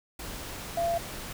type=tone in noise; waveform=sine; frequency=681 Hz; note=F5; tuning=44 cents flat; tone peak=-25 dBFS; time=0.77-0.98 s; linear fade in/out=5 ms; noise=pink; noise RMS=-39 dBFS; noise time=0.19-1.33 s; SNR=+11 dB; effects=none